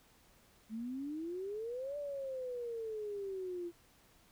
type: exponential two-way sweep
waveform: sine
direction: up then down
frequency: 213.4 to 587.3 to 340.1 Hz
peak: -38 dBFS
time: 0.69-3.72 s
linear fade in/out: 50 ms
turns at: 1.97 s
effects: pink hiss -66 dBFS RMS until 4.31 s